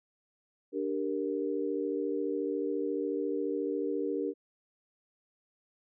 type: chord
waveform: sine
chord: G minor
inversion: second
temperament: equal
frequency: 293.7 / 392 / 466.2 Hz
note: D4 / G4 / Bb4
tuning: 0 / 0 / 0 cents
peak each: -34 dBFS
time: 0.72-4.34 s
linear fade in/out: 50 ms
effects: none